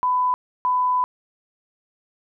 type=tone pair in turn; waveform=sine; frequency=1000 / 1000 Hz; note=B5 / B5; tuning=+21 / +21 cents; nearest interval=unison; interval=0 cents; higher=neither; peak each=-17 dBFS; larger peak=neither; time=0.03-0.34 / 0.65-1.04 s; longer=second; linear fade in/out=0 ms; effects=none